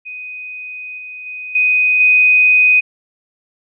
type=tone with level steps; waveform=sine; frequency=2498 Hz; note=D#7; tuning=6 cents sharp; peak=-26 / -28 / -25 / -10 / -7 dBFS; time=0.05-2.81 s; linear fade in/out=20 ms; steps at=0.98 / 1.26 / 1.55 / 2 s; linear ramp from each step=5 ms; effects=none